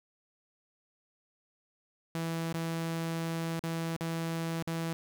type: tone with dropouts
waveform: sawtooth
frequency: 164.81 Hz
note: E3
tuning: in tune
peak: -28 dBFS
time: 2.15-4.93 s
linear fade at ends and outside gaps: 0 ms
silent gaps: 2.527-2.542 / 3.594-3.638 / 3.965-4.009 / 4.625-4.674 s
effects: none